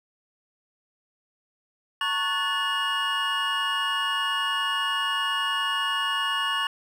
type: tone cluster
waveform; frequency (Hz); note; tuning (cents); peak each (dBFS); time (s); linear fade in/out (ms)
triangle; 910 / 1107 / 1476 / 1742 / 2867; A#5 / C#6 / F#6 / A6 / F7; -42 / -3 / -5 / -18 / +45; -33 / -27 / -32 / -29 / -26; 2.01-6.67; 2
effects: none